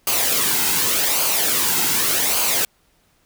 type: noise with flanger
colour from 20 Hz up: white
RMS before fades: -19 dBFS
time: 0.07-2.65 s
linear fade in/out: 2 ms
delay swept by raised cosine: 0.54 to 1.74 ms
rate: 0.86 Hz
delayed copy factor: -0.55
effects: pink hiss -61 dBFS RMS until 3.25 s